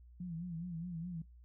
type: tone with vibrato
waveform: sine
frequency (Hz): 171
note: F3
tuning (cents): -36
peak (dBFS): -39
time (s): 0.2-1.22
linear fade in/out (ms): 5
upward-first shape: sine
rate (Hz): 4.8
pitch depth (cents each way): 99
effects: noise-tail reverb RT60 0.2 s tail -21 dB re dry + added 60 Hz sine -55 dBFS peak until 1.44 s